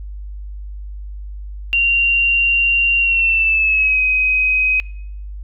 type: tone with pitch glide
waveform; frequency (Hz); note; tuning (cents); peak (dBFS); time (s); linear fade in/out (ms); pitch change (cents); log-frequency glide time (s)
sine; 2766 to 2522; F7 to D#7; -17 to +23; -12; 1.73-4.8; 0; -160; 2.99-4.01
effects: noise-tail reverb RT60 0.7 s tail -24 dB re dry + added 50 Hz sine -27 dBFS peak until 5.43 s